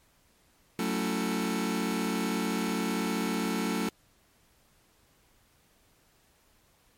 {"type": "chord", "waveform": "sawtooth", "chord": "F# minor seventh", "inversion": "none", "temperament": "just", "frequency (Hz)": [185, 222, 277.5, 333], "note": ["F#3", "A3", "C#4", "E4"], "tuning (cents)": [0, 16, 2, 18], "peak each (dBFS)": [-29, -27, -30, -32], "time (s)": [0.79, 3.89], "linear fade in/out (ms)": 2, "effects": ["pink hiss -65 dBFS RMS until 6.97 s", "MP3 64 kbps"]}